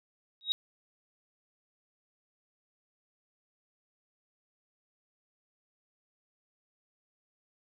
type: tone with exponential growth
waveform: sine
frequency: 3793 Hz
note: A#7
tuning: 29 cents sharp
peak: -21 dBFS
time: 0.41-0.52 s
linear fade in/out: 0 ms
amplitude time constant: 23 ms
effects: none